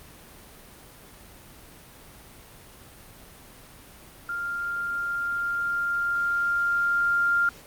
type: tone with level ramp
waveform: sine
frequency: 1396.9 Hz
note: F6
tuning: in tune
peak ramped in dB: -28 to -19 dBFS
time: 4.29-7.49 s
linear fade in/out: 2 ms
effects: pink hiss -48 dBFS RMS until 7.66 s + Opus 32 kbps